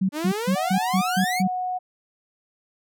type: tone bursts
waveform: sine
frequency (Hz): 190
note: F#3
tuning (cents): +46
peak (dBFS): -18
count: 7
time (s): 0.01-1.477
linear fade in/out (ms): 10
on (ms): 81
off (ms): 150
type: exponential sweep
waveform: sawtooth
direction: up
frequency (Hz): 285 to 2349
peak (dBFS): -22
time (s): 0.12-1.43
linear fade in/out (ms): 50
type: tone with pitch glide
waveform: sine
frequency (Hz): 740 to 733.6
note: F#5 to F#5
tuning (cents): 0 to -15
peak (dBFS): -24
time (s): 0.55-1.79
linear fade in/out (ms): 20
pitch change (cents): -15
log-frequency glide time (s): 0.93-0.99
effects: none